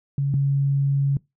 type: tone pair in turn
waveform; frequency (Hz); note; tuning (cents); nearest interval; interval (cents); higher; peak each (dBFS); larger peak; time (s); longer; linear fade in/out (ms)
sine; 139.7 / 139.19; C#3 / C#3; +14 / +7; unison; 7; first; -19 / -17; second; 0.18-0.34 / 0.34-1.17; second; 2
effects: noise-tail reverb RT60 0.2 s tail -23 dB re dry